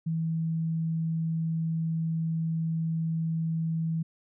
sine tone, 162.6 Hz, E3, 23 cents flat, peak -26 dBFS, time 0.06-4.03 s, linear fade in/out 10 ms, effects none

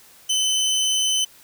25% pulse tone, 3039 Hz, F#7, 46 cents sharp, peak -15 dBFS, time 0.29-1.25 s, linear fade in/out 10 ms, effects white hiss -50 dBFS RMS until 1.43 s

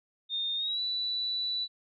sine tone with pitch glide, 3651 to 3959 Hz, A#7 to B7, -37 to +3 cents, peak -29 dBFS, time 0.29-1.68 s, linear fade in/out 50 ms, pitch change +140 cents, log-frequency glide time 0.56-0.8 s, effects none

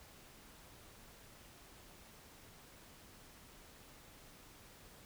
silence, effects pink hiss -59 dBFS RMS until 5.05 s

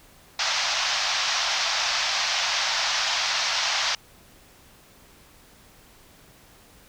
white band-pass noise, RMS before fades -25 dBFS, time 0.39-3.95 s, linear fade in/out 2 ms, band 640 to 5900 Hz, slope 48 dB/octave, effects pink hiss -53 dBFS RMS until 6.88 s

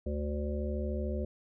harmonic tone, 73.4 Hz, D2, in tune, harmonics 1 / 3 / 5 / 7 / 8, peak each -33 / -38 / -40 / -41 / -42 dBFS, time 0.06-1.25 s, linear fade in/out 5 ms, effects none

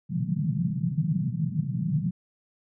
white band-pass noise, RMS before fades -27 dBFS, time 0.09-2.11 s, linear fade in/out 20 ms, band 130 to 180 Hz, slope 48 dB/octave, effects none

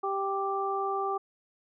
harmonic tone, 392 Hz, G4, in tune, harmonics 1 / 2 / 3, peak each -32 / -32 / -32 dBFS, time 0.03-1.18 s, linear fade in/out 10 ms, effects none

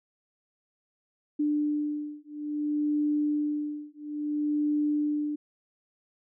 sine beating tone pair, 296.8 / 297.39 Hz, D4 / D4, +18 / +22 cents, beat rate 0.59 Hz, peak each -29 dBFS, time 1.39-5.36 s, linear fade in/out 10 ms, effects none

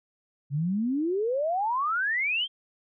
sine exponential sweep, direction up, 134.7 to 3247 Hz, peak -24 dBFS, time 0.5-2.48 s, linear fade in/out 50 ms, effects none

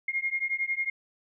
sine beating tone pair, 2131 / 2142 Hz, C7 / C7, +31 / +40 cents, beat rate 11 Hz, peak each -30 dBFS, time 0.08-0.9 s, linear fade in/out 5 ms, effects none

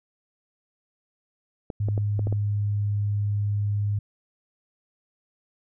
clicks, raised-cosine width 2 ms, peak -18 dBFS, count 6, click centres 1.702 / 1.886 / 1.978 / 2.193 / 2.271 / 2.326 s
sine tone with pitch glide, 103.4 to 102.8 Hz, G#2 to G#2, -7 to -17 cents, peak -22 dBFS, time 1.8-3.99 s, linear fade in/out 5 ms, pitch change -10 cents, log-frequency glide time 1.94-2.86 s
effects none

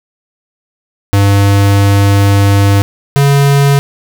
square tone pair in turn, 99.9 / 140.51 Hz, G2 / C#3, +33 / +24 cents, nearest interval tritone, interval 591 cents, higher second, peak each -6 dBFS, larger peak neither, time 1.13-2.82 / 3.16-3.79 s, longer first, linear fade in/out 0 ms, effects none

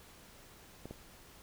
clicks, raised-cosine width 2 ms, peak -30 dBFS, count 2, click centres 0.856 / 0.91 s, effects pink hiss -57 dBFS RMS until 1.42 s

